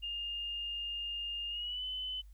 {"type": "tone with pitch glide", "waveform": "sine", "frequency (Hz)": [2821, 3023], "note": ["F7", "F#7"], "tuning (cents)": [17, 36], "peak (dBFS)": -36, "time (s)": [0.02, 2.22], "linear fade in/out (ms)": 20, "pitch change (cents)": 119, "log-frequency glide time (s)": [1.49, 1.85], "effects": ["added 50 Hz sine -51 dBFS peak until 2.33 s", "white hiss -75 dBFS RMS until 2.33 s"]}